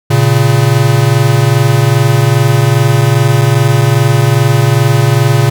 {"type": "tone pair together", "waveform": "square", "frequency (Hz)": [116.12, 138.59], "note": ["A#2", "C#3"], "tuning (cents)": [-6, 0], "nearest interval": "minor third", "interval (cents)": 306, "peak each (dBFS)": -10, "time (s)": [0.1, 5.5], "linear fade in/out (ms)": 10, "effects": []}